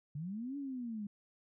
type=linear two-way sweep; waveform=sine; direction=up then down; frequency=138.5 to 287.5 to 199.7 Hz; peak=-38 dBFS; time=0.15-1.07 s; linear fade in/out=5 ms; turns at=0.57 s; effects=none